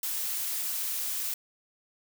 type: noise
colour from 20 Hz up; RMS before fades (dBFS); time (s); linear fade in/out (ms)
blue; -32; 0.03-1.34; 2
effects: none